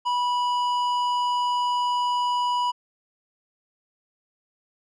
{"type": "tone with tanh clipping", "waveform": "sine", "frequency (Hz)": 980, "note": "B5", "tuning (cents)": -14, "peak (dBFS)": -23, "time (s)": [0.05, 2.72], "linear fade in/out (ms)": 20, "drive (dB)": 11, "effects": []}